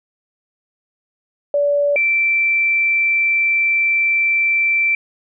sine tone pair in turn, 576 / 2340 Hz, D5 / D7, -34 / -7 cents, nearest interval 2 octaves, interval 2427 cents, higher second, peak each -13 dBFS, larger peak neither, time 1.54-1.96 / 1.96-4.95 s, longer second, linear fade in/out 2 ms, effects none

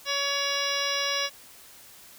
harmonic tone, 563 Hz, C#5, 27 cents sharp, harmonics 1 / 2 / 3 / 4 / 5 / 6 / 7 / 9 / 10, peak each -34 / -34 / -34 / -34 / -34 / -34 / -34 / -34 / -34 dBFS, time 0.05-1.3 s, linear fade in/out 50 ms, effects white hiss -50 dBFS RMS until 2.18 s

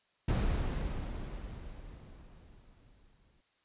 brown noise with exponential decay, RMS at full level -28 dBFS, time 0.28-3.41 s, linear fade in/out 5 ms, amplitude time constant 680 ms, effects white hiss -73 dBFS RMS until 3.64 s + resampled to 8000 Hz

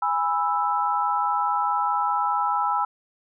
sine chord, E major, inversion first, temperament just, 824.1 / 988.9 / 1318.5 Hz, G#5 / B5 / E6, -14 / +2 / 0 cents, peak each -25 dBFS, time 0.02-2.85 s, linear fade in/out 5 ms, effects none

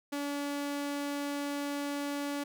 sawtooth tone, 286 Hz, D4, 46 cents flat, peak -29 dBFS, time 0.12-2.44 s, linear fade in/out 10 ms, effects none

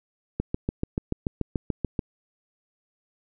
click train, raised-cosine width 3 ms, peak -12 dBFS, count 12, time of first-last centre 0.4-1.992 s, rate 6.91 Hz, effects none

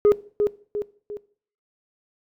sine tone with echo, 415.3 Hz, G#4, in tune, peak -9 dBFS, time 0.05-0.12 s, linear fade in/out 0 ms, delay 350 ms, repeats 3, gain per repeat -7 dB, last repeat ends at 1.17 s, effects noise-tail reverb RT60 0.5 s tail -20 dB re dry + tanh soft clip ceiling -11 dBFS

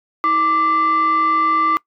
sine tone with frequency modulation, 1174.7 Hz, D6, in tune, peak -12 dBFS, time 0.24-1.77 s, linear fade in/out 0 ms, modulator 853 Hz, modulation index 0.45, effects noise-tail reverb RT60 0.1 s tail -22 dB re dry + tanh soft clip ceiling -9 dBFS

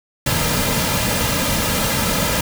pink noise with comb filter, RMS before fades -19 dBFS, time 0.26-2.41 s, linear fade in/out 5 ms, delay 2.7 ms, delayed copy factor -0.6, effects none

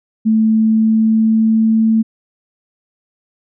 sine tone with pitch glide, 220 to 222.3 Hz, A3 to A3, 0 to +18 cents, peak -9 dBFS, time 0.25-2.03 s, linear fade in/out 20 ms, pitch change +18 cents, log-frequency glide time 0.44-1.86 s, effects none

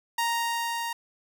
sawtooth tone with level ramp, 932.3 Hz, A#5, in tune, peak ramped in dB -20 to -26 dBFS, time 0.18-0.93 s, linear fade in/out 5 ms, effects none

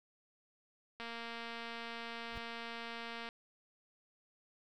click train, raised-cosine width 0.3 ms, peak -29 dBFS, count 532, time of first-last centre 1-3.289 s, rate 232 Hz
brown noise with exponential growth, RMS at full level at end -40 dBFS, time 2.28-2.38 s, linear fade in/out 2 ms, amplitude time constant 20 ms
effects none

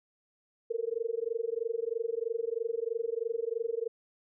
sine tone with amplitude modulation, 459.9 Hz, A#4, 23 cents flat, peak -26 dBFS, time 0.7-3.88 s, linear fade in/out 10 ms, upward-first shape sine, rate 23.1 Hz, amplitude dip 100%, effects none

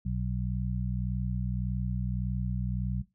harmonic tone, 61.74 Hz, B1, in tune, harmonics 1 / 2 / 3, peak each -33 / -33 / -33 dBFS, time 0.05-3.02 s, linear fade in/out 10 ms, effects noise-tail reverb RT60 0.2 s tail -17 dB re dry

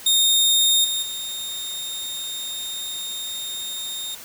sawtooth tone with level steps, 3681 Hz, A#7, 23 cents flat, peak -12 / -19 / -25 dBFS, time 0.06-4.15 s, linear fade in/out 5 ms, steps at 0.84 / 1.02 s, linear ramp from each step 10 ms, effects white hiss -40 dBFS RMS until 4.24 s

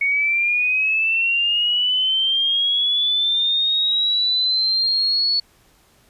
sine linear sweep, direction up, 2217 to 4426 Hz, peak -16 dBFS, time 0.01-5.4 s, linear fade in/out 5 ms, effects pink hiss -56 dBFS RMS until 6.09 s + resampled to 32000 Hz

